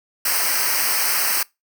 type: noise with comb filter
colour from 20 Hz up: white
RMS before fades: -20 dBFS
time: 0.25-1.43 s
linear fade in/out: 5 ms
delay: 0.28 ms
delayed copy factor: -1
effects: noise-tail reverb RT60 0.2 s tail -23 dB re dry